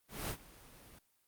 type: noise with ADSR envelope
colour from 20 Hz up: pink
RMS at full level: -37 dBFS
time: 0.08-0.99 s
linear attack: 210 ms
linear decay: 75 ms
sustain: -20 dB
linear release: 6 ms
effects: white hiss -75 dBFS RMS until 1.27 s + Opus 32 kbps